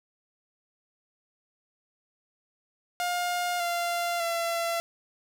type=tone with pitch steps; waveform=sawtooth; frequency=709 / 692.4 / 676.2 Hz; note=F5 / F5 / E5; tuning=+26 / -15 / +44 cents; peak=-23 dBFS; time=3-4.8 s; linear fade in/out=0 ms; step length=600 ms; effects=none